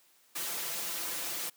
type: noise with comb filter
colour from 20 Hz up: white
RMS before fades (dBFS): -36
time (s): 0.35-1.5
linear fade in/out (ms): 10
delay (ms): 5.9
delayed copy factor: +0.75
effects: white hiss -65 dBFS RMS until 1.56 s + high-pass 200 Hz 12 dB/octave